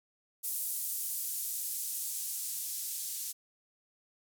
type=noise with band-pass filter sweep; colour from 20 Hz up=violet; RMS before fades=-37 dBFS; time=0.43-3.33 s; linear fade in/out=20 ms; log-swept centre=10000 to 6000 Hz; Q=0.75; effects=none